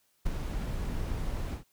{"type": "noise with ADSR envelope", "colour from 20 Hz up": "brown", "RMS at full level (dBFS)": -27, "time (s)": [0.25, 1.64], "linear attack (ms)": 17, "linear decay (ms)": 4, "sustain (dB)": -6, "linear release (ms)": 120, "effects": ["white hiss -71 dBFS RMS until 1.72 s"]}